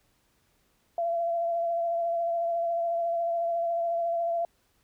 sine tone with vibrato, 679 Hz, F5, 49 cents flat, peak -25 dBFS, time 0.98-4.45 s, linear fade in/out 2 ms, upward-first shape triangle, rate 14 Hz, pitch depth 26 cents each way, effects pink hiss -69 dBFS RMS until 4.83 s

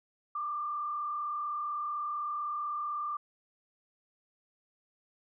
sine tone with frequency modulation, 1187 Hz, D6, 18 cents sharp, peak -32 dBFS, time 0.35-3.17 s, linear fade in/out 5 ms, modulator 35.8 Hz, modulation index 0.67, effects none

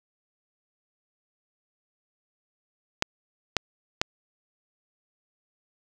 clicks, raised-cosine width 0.2 ms, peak -4 dBFS, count 3, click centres 3.024 / 3.567 / 4.015 s, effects none

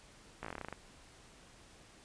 slowing click train, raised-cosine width 0.5 ms, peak -26 dBFS, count 12, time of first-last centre 0.43-0.726 s, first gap 16 ms, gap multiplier 1.1, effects pink hiss -59 dBFS RMS until 2.04 s + resampled to 22050 Hz

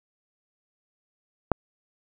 click, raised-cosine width 1 ms, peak -5 dBFS, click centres 1.517 s, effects none

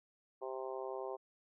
harmonic tone, 131.1 Hz, C3, 4 cents sharp, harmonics 3 / 4 / 5 / 6 / 7 / 8, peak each -43 / -45 / -47 / -49 / -50 / -51 dBFS, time 0.41-1.17 s, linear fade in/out 20 ms, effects none

